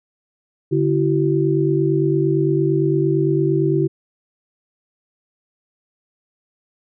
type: tone cluster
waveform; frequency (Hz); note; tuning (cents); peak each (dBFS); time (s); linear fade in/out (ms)
sine; 144.4 / 333.2 / 382; D3 / E4 / G4; -29 / +19 / -45; -19; 0.71-3.88; 20
effects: none